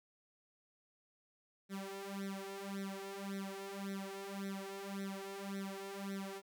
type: tone with flanger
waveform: sawtooth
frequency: 196 Hz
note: G3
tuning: in tune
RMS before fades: -44 dBFS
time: 1.69-6.42 s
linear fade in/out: 50 ms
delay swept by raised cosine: 0.51 to 2.91 ms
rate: 1.8 Hz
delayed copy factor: +1
effects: 12-bit